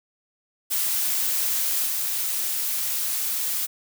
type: noise with level steps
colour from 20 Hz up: blue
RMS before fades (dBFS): -24 / -26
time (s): 0.7-3.67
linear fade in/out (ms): 20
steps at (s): 1.86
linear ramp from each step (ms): 5
effects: none